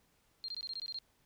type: tone bursts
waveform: sine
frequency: 4198 Hz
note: C8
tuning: 5 cents sharp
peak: -38 dBFS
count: 9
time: 0.44-0.987 s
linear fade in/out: 0 ms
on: 43 ms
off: 20 ms
effects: pink hiss -72 dBFS RMS until 1.25 s